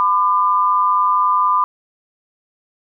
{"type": "tone pair together", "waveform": "sine", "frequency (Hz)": [1007.4, 1198], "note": ["B5", "D6"], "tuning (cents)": [34, 34], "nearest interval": "minor third", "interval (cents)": 300, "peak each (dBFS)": -15, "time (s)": [0, 1.64], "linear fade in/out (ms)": 0, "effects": []}